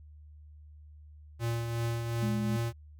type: tone with tremolo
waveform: square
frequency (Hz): 116.54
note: A#2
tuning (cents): 0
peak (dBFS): -29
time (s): 1.39-2.73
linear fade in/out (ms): 50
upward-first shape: triangle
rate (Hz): 2.7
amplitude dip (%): 45
type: tone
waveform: sine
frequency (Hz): 210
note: G#3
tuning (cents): +19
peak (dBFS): -30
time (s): 2.22-2.57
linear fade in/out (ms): 10
effects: added 75 Hz sine -49 dBFS peak until 2.99 s